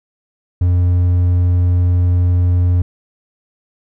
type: tone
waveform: triangle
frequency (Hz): 88.8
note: F2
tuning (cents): +29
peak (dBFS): -8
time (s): 0.61-2.82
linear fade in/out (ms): 5
effects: none